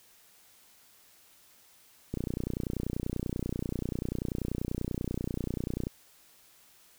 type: click train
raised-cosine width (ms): 3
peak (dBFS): -19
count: 114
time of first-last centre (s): 2.14-5.869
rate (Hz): 30.3
effects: white hiss -60 dBFS RMS until 6.98 s